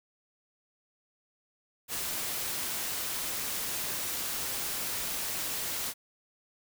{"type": "noise", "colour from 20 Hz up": "white", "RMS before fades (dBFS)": -34, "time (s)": [1.88, 5.94], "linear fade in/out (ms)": 50, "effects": []}